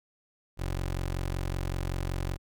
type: tone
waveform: 20% pulse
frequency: 45.29 Hz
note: F#1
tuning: 36 cents flat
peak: -25 dBFS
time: 0.57-2.38 s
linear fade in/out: 50 ms
effects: none